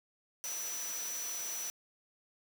sine tone in noise, 5920 Hz, F#8, in tune, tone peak -38 dBFS, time 0.44-1.7 s, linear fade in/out 0 ms, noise white, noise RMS -43 dBFS, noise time 0.44-1.7 s, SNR +2 dB, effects high-pass 300 Hz 12 dB/octave

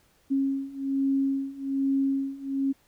sine beating tone pair, 271.7 / 272.9 Hz, C#4 / C#4, -35 / -27 cents, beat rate 1.2 Hz, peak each -28 / -26 dBFS, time 0.3-2.73 s, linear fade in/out 20 ms, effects pink hiss -64 dBFS RMS until 2.87 s

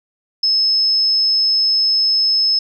sine tone, 5200 Hz, E8, 24 cents flat, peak -12 dBFS, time 0.43-2.59 s, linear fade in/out 5 ms, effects 9-bit

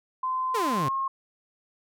sine tone with pitch glide, 1032 to 1076.4 Hz, C6 to C6, -24 to +49 cents, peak -25 dBFS, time 0.23-1.08 s, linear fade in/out 5 ms, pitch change +73 cents, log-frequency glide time 0.73-0.9 s
sawtooth exponential sweep, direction down, 493.9 to 123.47 Hz, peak -23 dBFS, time 0.54-0.89 s, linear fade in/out 10 ms
effects none

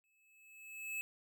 square tone with exponential growth, 2600 Hz, E7, 24 cents flat, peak -37 dBFS, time 0.04-1.01 s, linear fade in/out 0 ms, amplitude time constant 210 ms, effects none

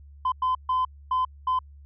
sine tone bursts at uneven times, 1022 Hz, C6, 41 cents flat, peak -19 dBFS, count 5, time 0.25-0.32 / 0.42-0.55 / 0.69-0.85 / 1.11-1.25 / 1.47-1.59 s, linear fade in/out 5 ms, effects tanh soft clip ceiling -19 dBFS + added 71 Hz sine -45 dBFS peak until 1.85 s

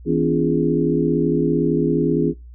sine tone cluster, 161.1 / 252.2 / 289.9 / 345.1 / 415.9 Hz, E3 / B3 / D4 / F4 / G#4, -39 / +36 / -22 / -21 / +2 cents, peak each -22 dBFS, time 0.05-2.34 s, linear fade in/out 50 ms, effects noise-tail reverb RT60 0.3 s tail -26 dB re dry + added 60 Hz sine -37 dBFS peak until 2.54 s

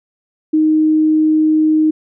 sine tone, 311.1 Hz, D#4, in tune, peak -9 dBFS, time 0.53-1.91 s, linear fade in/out 10 ms, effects none

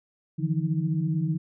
sine tone cluster, 149.8 / 164.8 / 179.1 / 315.1 Hz, D3 / E3 / F3 / D#4, +35 / 0 / +44 / +22 cents, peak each -27 / -26 / -34 / -35 dBFS, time 0.38-1.38 s, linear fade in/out 20 ms, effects none

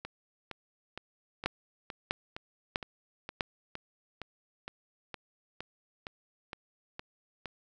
two click trains, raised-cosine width 0.3 ms, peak -23 / -13 dBFS, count 17 / 4, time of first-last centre 0.05-7.457 / 1.46-3.408 s, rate 2.16 / 1.54 Hz, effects none

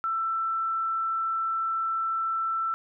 sine tone, 1333 Hz, E6, 19 cents sharp, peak -25 dBFS, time 0.04-2.74 s, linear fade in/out 0 ms, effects none

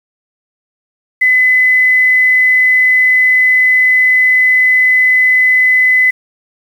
sine tone with quantisation, 2016 Hz, B6, 35 cents sharp, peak -6 dBFS, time 1.21-6.11 s, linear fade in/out 10 ms, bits 6, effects none

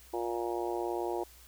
harmonic tone, 117.8 Hz, A#2, 19 cents sharp, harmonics 3 / 4 / 5 / 6 / 7 / 8, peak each -34 / -39 / -42 / -40 / -40 / -42 dBFS, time 0.13-1.24 s, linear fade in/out 10 ms, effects added 60 Hz sine -57 dBFS peak until 1.47 s + white hiss -57 dBFS RMS until 1.47 s

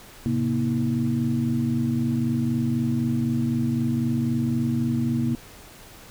sine tone cluster, 109.2 / 133.1 / 237.4 / 318 Hz, A2 / C3 / A#3 / D#4, -13 / +30 / +32 / +38 cents, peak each -31 / -26 / -23 / -31 dBFS, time 0.26-5.35 s, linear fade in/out 0 ms, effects pink hiss -46 dBFS RMS until 6.1 s

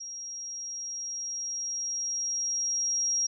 sine tone with level ramp, 5630 Hz, F8, 13 cents sharp, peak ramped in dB -37 to -24 dBFS, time 0-3.27 s, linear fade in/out 10 ms, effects none

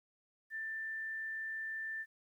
sine tone, 1777 Hz, A6, 17 cents sharp, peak -38 dBFS, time 0.5-2.06 s, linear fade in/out 50 ms, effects 12-bit

